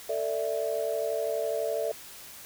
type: chord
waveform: sine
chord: A suspended fourth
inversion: none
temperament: equal with one note detuned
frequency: 446.9 / 587.3 / 659.3 Hz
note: A4 / D5 / E5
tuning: +27 / 0 / 0 cents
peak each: -31 dBFS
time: 0.09-1.92 s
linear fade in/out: 5 ms
effects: tanh soft clip ceiling -17 dBFS + white hiss -46 dBFS RMS until 2.45 s